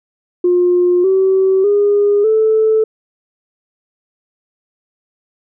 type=tone with pitch steps; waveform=sine; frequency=355.9 / 381.4 / 408.8 / 438.2 Hz; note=F4 / G4 / G#4 / A4; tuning=+33 / -47 / -27 / -7 cents; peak=-8 dBFS; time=0.44-2.84 s; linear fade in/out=5 ms; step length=600 ms; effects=tanh soft clip ceiling -4 dBFS